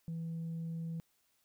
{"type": "tone", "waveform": "sine", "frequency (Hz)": 164.81, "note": "E3", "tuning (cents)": 0, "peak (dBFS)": -35, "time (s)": [0.08, 1], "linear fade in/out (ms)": 0, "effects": ["tanh soft clip ceiling -35 dBFS", "white hiss -75 dBFS RMS until 1.44 s"]}